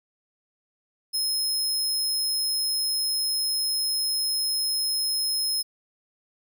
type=tone; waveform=sawtooth; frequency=5150 Hz; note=E8; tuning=41 cents flat; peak=-21 dBFS; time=1.13-5.63 s; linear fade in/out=20 ms; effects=none